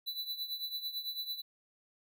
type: tone with tremolo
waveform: square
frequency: 3977 Hz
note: B7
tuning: 11 cents sharp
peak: -34 dBFS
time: 0.06-1.42 s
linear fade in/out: 20 ms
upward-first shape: triangle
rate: 9 Hz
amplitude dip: 80%
effects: none